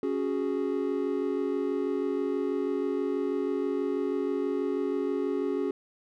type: chord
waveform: triangle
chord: C# suspended fourth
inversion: none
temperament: just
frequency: 277.2 / 369.6 / 415.8 Hz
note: C#4 / F#4 / G#4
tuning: 0 / -2 / +2 cents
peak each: -29 dBFS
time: 0.03-5.71 s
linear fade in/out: 2 ms
effects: none